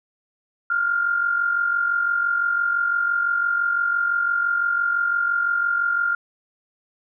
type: tone pair together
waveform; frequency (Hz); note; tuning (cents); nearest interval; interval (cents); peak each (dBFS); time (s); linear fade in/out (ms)
sine; 1396.9 / 1442.8; F6 / F#6; 0 / -44; minor second; 56; -19 / -27; 0.7-6.15; 5
effects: none